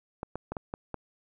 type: clicks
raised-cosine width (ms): 1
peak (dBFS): -20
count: 6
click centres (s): 0.231 / 0.356 / 0.52 / 0.568 / 0.739 / 0.943
effects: none